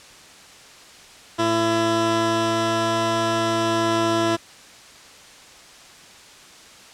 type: tone pair together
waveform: 15% pulse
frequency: 111.93 / 335.4 Hz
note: A2 / E4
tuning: +30 / +30 cents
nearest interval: octave + perfect fifth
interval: 1900 cents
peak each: -21 / -13 dBFS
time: 1.38-4.37 s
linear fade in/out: 20 ms
effects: white hiss -45 dBFS RMS until 6.93 s + low-pass 7000 Hz 12 dB/octave